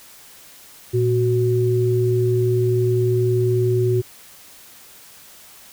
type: tone pair together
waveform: sine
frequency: 116.54 / 370 Hz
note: A#2 / F#4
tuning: 0 / 0 cents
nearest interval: octave + minor sixth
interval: 2000 cents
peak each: -18 dBFS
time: 0.93-4.02 s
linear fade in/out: 20 ms
effects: white hiss -45 dBFS RMS until 5.72 s